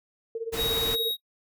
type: tone with tremolo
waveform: sine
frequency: 455.1 Hz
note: A#4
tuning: 42 cents flat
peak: -26 dBFS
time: 0.35-1.11 s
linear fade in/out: 2 ms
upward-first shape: sine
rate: 17 Hz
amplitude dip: 80%
type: noise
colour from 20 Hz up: pink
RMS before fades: -33 dBFS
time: 0.52-0.96 s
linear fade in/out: 20 ms
type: tone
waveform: square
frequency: 3791 Hz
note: A#7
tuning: 28 cents sharp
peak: -27 dBFS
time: 0.56-1.17 s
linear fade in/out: 50 ms
effects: noise-tail reverb RT60 0.1 s tail -19 dB re dry